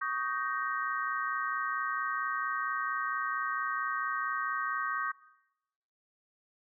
sine chord, Eb dominant seventh, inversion third, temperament just, 1120.1 / 1244.5 / 1555.6 / 1866.8 Hz, Db6 / Eb6 / G6 / Bb6, +18 / 0 / -14 / +2 cents, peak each -35 / -36 / -36 / -39 dBFS, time 0.01-5.12 s, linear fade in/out 10 ms, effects noise-tail reverb RT60 0.9 s tail -19 dB re dry

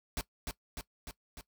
pink noise with echo, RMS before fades -35 dBFS, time 0.17-0.21 s, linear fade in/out 0 ms, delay 300 ms, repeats 4, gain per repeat -3 dB, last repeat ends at 1.41 s, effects noise-tail reverb RT60 0.1 s tail -18 dB re dry

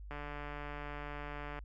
click train, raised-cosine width 0.5 ms, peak -29 dBFS, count 217, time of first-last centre 0.11-1.589 s, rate 146 Hz, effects added 50 Hz sine -45 dBFS peak until 1.64 s

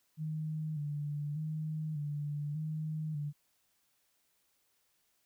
sine tone with vibrato, 151.1 Hz, D3, 50 cents sharp, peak -34 dBFS, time 0.17-3.33 s, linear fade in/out 50 ms, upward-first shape square, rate 0.84 Hz, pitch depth 51 cents each way, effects white hiss -75 dBFS RMS until 5.25 s

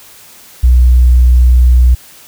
triangle tone with tanh clipping, 61.74 Hz, B1, in tune, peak -3 dBFS, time 0.63-1.95 s, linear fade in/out 10 ms, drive 5 dB, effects white hiss -38 dBFS RMS until 2.27 s

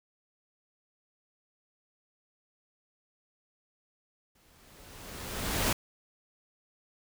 pink noise with exponential growth, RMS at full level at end -26 dBFS, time 4.35-5.73 s, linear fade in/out 5 ms, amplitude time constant 300 ms, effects none

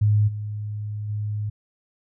sine tone with level steps, 105.1 Hz, G#2, 21 cents sharp, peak -15 / -27 / -24 dBFS, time 0.01-1.5 s, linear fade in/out 10 ms, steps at 0.27 / 1.08 s, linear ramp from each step 20 ms, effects none

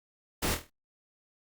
pink noise with echo, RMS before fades -30 dBFS, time 0.42-0.55 s, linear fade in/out 10 ms, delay 25 ms, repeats 6, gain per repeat -6 dB, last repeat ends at 0.7 s, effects Opus 48 kbps

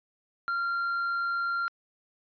triangle tone, 1384 Hz, F6, 16 cents flat, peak -25 dBFS, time 0.48-1.68 s, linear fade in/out 0 ms, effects resampled to 11025 Hz

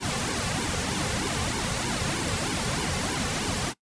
pink noise with flanger, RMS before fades -28 dBFS, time 0-3.74 s, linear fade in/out 50 ms, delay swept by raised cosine 1.5 to 3.2 ms, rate 3.2 Hz, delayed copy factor -0.8, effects noise-tail reverb RT60 0.1 s tail -20 dB re dry + resampled to 22050 Hz

